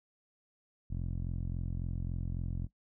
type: tone with low-pass filter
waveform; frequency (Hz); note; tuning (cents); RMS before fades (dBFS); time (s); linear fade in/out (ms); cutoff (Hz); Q
10% pulse; 43.63; F1; -1; -36; 0.9-2.67; 10; 150; 0.56
effects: noise-tail reverb RT60 0.1 s tail -17 dB re dry